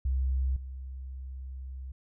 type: tone with level steps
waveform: sine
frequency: 65.41 Hz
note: C2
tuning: in tune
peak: -25 / -37 dBFS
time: 0.05-1.92 s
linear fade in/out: 5 ms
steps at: 0.56 s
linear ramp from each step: 5 ms
effects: none